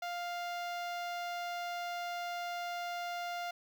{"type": "tone with notch filter", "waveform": "sawtooth", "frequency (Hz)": 700, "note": "F5", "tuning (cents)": 4, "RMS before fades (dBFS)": -39, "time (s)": [0.02, 3.51], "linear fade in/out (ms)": 5, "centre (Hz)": 9400, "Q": 0.68, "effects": []}